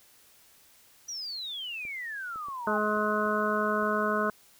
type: exponential sweep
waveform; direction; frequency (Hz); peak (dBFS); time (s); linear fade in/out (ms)
sine; down; 5920 to 800; -34; 1.08-2.78; 10
type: clicks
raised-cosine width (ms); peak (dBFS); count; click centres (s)
2; -38; 7; 1.852 / 2.359 / 2.485 / 2.692 / 2.97 / 3.263 / 3.828
type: harmonic tone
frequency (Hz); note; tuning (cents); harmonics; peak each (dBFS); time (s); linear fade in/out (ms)
211.7; G#3; +33; 1 / 2 / 3 / 5 / 6 / 7; -32 / -32 / -32 / -32 / -32 / -32; 2.67-4.3; 2
effects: white hiss -59 dBFS RMS until 4.59 s